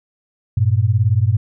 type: beating tone pair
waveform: sine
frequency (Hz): 98.2 / 116.2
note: G2 / A#2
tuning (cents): +4 / -5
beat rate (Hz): 18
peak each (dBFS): -15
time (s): 0.57-1.37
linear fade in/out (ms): 5
effects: none